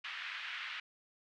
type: band-pass noise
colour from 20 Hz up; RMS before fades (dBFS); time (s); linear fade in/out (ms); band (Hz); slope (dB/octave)
pink; -43; 0.04-0.8; 5; 1500 to 3200; 24
effects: none